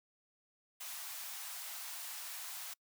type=high-pass noise; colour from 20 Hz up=white; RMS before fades=-45 dBFS; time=0.8-2.74 s; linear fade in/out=10 ms; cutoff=650 Hz; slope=48 dB/octave; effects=noise-tail reverb RT60 0.1 s tail -26 dB re dry